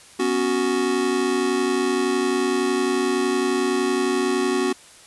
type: chord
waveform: square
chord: B suspended second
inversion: none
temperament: just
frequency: 246.9 / 277.8 / 370.4 Hz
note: B3 / C#4 / F#4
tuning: 0 / +4 / +2 cents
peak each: -27 / -26 / -22 dBFS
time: 0.19-4.73 s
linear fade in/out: 10 ms
effects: white hiss -47 dBFS RMS until 5.06 s + resampled to 24000 Hz